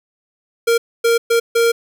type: tone bursts at uneven times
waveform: square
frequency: 464.7 Hz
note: A#4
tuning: 5 cents flat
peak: -12 dBFS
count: 4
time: 0.67-0.78 / 1.04-1.18 / 1.3-1.4 / 1.55-1.72 s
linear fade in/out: 10 ms
effects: none